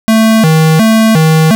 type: tone with vibrato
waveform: square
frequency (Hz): 187.6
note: F#3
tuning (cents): +24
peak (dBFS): -5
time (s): 0.08-1.55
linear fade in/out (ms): 0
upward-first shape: square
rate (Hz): 1.4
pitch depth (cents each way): 290
effects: none